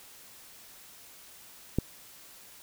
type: click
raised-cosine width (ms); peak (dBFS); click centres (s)
3; -12; 1.786
effects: white hiss -52 dBFS RMS until 2.62 s